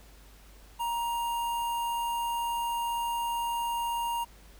square tone with notch filter, 939 Hz, A#5, 12 cents sharp, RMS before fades -31 dBFS, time 0.79-4.25 s, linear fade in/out 20 ms, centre 4900 Hz, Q 1, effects added 50 Hz sine -52 dBFS peak until 4.59 s + pink hiss -57 dBFS RMS until 4.59 s

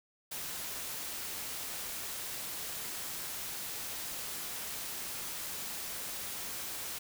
white noise, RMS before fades -40 dBFS, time 0.31-6.99 s, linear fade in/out 10 ms, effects none

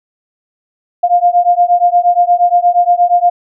sine beating tone pair, 700 / 708.5 Hz, F5 / F5, +4 / +25 cents, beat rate 8.5 Hz, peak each -10 dBFS, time 1.03-3.3 s, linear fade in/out 10 ms, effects none

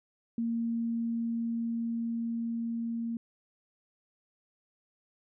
sine tone with level ramp, 231.2 Hz, A#3, 14 cents flat, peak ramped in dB -28 to -31 dBFS, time 0.38-3.17 s, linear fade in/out 2 ms, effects none

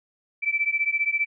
sine beating tone pair, 2317 / 2332 Hz, D7 / D7, -24 / -13 cents, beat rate 15 Hz, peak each -24 / -25 dBFS, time 0.42-1.26 s, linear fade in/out 20 ms, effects none

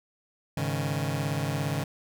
sawtooth chord, Ab suspended fourth, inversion none, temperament just, 103.83 / 138.43 / 155.74 Hz, Ab2 / Db3 / Eb3, 0 / -2 / +2 cents, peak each -30 / -26 / -27 dBFS, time 0.57-1.84 s, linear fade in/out 5 ms, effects none

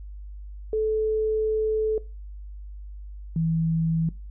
sine tone pair in turn, 435 / 162.94 Hz, A4 / E3, -20 / -20 cents, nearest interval octave + perfect fourth, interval 1700 cents, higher first, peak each -21 dBFS, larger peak neither, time 0.73-1.98 / 3.36-4.09 s, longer first, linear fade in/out 2 ms, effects noise-tail reverb RT60 0.3 s tail -20 dB re dry + added 50 Hz sine -36 dBFS peak until 4.3 s

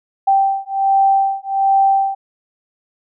sine beating tone pair, 781 / 782.3 Hz, G5 / G5, -7 / -4 cents, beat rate 1.3 Hz, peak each -15 dBFS, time 0.27-2.15 s, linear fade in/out 10 ms, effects none

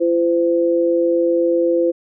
sine tone pair together, 340 / 512.2 Hz, F4 / C5, -46 / -37 cents, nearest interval perfect fifth, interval 709 cents, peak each -16 dBFS, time 0-1.92 s, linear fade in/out 20 ms, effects none

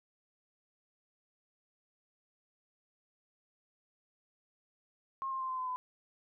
sine tone with pitch steps, 1072 / 1059.1 / 1046.3 / 1033.7 / 1021.2 / 1008.9 Hz, C6 / C6 / C6 / C6 / C6 / B5, +42 / +21 / 0 / -21 / -42 / +37 cents, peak -34 dBFS, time 5.22-5.76 s, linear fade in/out 0 ms, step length 90 ms, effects none

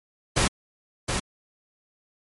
pink noise with echo, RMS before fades -21 dBFS, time 0.36-0.48 s, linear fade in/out 10 ms, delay 720 ms, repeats 1, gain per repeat -5 dB, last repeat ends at 1.2 s, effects MP3 48 kbps

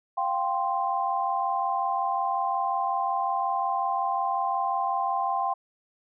sine chord, F suspended second, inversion none, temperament equal, 698.5 / 784 / 1046.5 Hz, F5 / G5 / C6, 0 / 0 / 0 cents, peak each -31 / -27 / -28 dBFS, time 0.17-5.54 s, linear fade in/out 10 ms, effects none

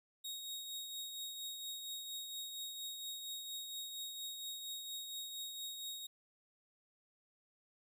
sawtooth tone with tremolo, 3760 Hz, A#7, 14 cents sharp, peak -38 dBFS, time 0.24-6.07 s, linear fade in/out 10 ms, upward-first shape triangle, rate 4.3 Hz, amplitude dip 45%, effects none

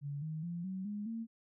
sine tone with pitch steps, 143 / 156.85 / 172.03 / 188.69 / 207 / 227 Hz, D3 / D#3 / F3 / F#3 / G#3 / A#3, -46 / +14 / -26 / +34 / -5 / -46 cents, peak -37 dBFS, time 0.01-1.27 s, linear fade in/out 50 ms, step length 210 ms, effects none

